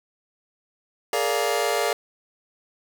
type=chord; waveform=sawtooth; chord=Bb dominant seventh; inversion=third; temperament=just; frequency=419.5 / 466.2 / 582.7 / 699.2 Hz; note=Ab4 / Bb4 / D5 / F5; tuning=+17 / 0 / -14 / +2 cents; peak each=-23 dBFS; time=1.13-1.93 s; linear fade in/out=2 ms; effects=none